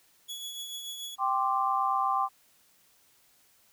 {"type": "tone with tremolo", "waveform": "sawtooth", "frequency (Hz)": 3379, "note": "G#7", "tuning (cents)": 29, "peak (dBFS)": -32, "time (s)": [0.28, 1.16], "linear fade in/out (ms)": 20, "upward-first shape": "triangle", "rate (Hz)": 6.9, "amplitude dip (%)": 45}
{"type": "chord", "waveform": "sine", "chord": "G suspended fourth", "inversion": "none", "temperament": "equal", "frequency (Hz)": [784, 1046.5, 1174.7], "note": ["G5", "C6", "D6"], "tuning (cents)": [0, 0, 0], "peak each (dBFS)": -29, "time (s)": [1.18, 2.29], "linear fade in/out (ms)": 50}
{"effects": ["white hiss -64 dBFS RMS until 3.72 s"]}